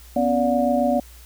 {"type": "tone cluster", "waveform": "sine", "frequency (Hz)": [246.9, 274.2, 579, 721], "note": ["B3", "C#4", "D5", "F#5"], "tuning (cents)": [0, -19, -25, -45], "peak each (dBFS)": [-21, -27, -21, -23], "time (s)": [0.16, 1], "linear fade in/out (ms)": 5, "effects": ["added 60 Hz sine -43 dBFS peak until 1.25 s", "white hiss -49 dBFS RMS until 1.25 s"]}